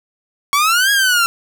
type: exponential two-way sweep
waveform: sawtooth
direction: up then down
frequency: 1108.7 to 1661.2 to 1351 Hz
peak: -8 dBFS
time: 0.53-1.26 s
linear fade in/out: 0 ms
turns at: 0.91 s
effects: none